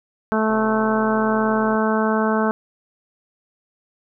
harmonic tone, 218.4 Hz, A3, 13 cents flat, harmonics 1 / 2 / 3 / 4 / 5 / 6 / 7, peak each -20 / -23 / -25 / -26 / -27 / -28 / -28 dBFS, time 0.32-2.51 s, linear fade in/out 0 ms
click train, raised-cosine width 1 ms, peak -23 dBFS, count 164, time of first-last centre 0.5-1.754 s, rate 130 Hz
effects none

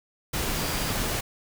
sine tone in noise, 4771 Hz, D8, 26 cents sharp, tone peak -39 dBFS, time 0.56-0.91 s, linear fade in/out 10 ms, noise pink, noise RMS -28 dBFS, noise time 0.33-1.21 s, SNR -14 dB, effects none

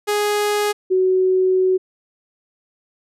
sawtooth / sine tone pair in turn, 415.3 / 373.1 Hz, G#4 / F#4, 0 / +14 cents, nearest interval major second, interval 186 cents, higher first, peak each -13 dBFS, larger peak neither, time 0.07-0.73 / 0.9-1.78 s, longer second, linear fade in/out 20 ms, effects resampled to 32000 Hz

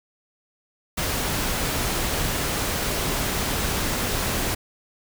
pink noise, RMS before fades -25 dBFS, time 0.97-4.55 s, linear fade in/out 10 ms, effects none

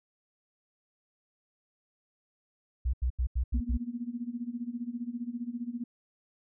sine tone bursts, 62.4 Hz, B1, 19 cents sharp, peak -25 dBFS, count 6, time 2.85-3.775 s, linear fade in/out 10 ms, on 85 ms, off 83 ms
sine tone with tremolo, 239 Hz, A#3, 43 cents sharp, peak -30 dBFS, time 3.54-5.84 s, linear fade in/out 5 ms, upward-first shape sine, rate 15 Hz, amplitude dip 85%
effects none

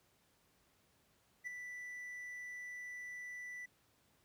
triangle tone with ADSR envelope, 1975.5 Hz, B6, in tune, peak -36 dBFS, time 1.44-3.66 s, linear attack 33 ms, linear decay 5 ms, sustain -7 dB, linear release 9 ms, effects pink hiss -73 dBFS RMS until 4.24 s + high-pass 60 Hz 12 dB/octave

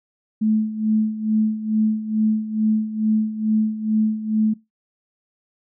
sine tone with tremolo, 216.8 Hz, A3, 25 cents flat, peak -14 dBFS, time 0.41-4.54 s, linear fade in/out 10 ms, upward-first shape sine, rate 2.3 Hz, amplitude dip 75%, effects noise-tail reverb RT60 0.2 s tail -21 dB re dry

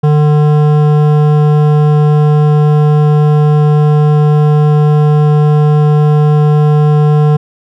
triangle tone with hard clipping, 149.7 Hz, D3, 33 cents sharp, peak -7 dBFS, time 0.03-7.37 s, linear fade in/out 10 ms, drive 17 dB, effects none

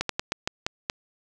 slowing click train, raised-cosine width 0.2 ms, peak -8 dBFS, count 7, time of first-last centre 0.01-0.899 s, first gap 83 ms, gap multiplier 1.23, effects none

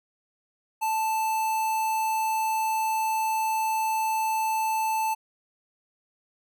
square tone with notch filter, 880 Hz, A5, in tune, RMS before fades -26 dBFS, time 0.81-5.15 s, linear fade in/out 20 ms, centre 3900 Hz, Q 1.5, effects none

